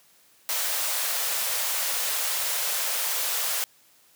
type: high-pass noise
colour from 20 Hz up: white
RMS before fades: -27 dBFS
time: 0.49-3.64 s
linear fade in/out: 0 ms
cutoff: 480 Hz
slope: 48 dB/octave
effects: white hiss -59 dBFS RMS until 4.15 s + high-pass 100 Hz 12 dB/octave